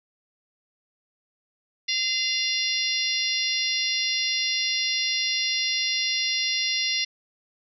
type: harmonic tone with a mistuned harmonic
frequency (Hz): 698.5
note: F5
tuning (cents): 0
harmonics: 3 / 4 / 5 / 6 / 7 / 8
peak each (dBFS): -30 / -30 / -30 / -30 / -30 / -30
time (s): 1.88-7.05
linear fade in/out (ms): 10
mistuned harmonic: 3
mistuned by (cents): -29
effects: none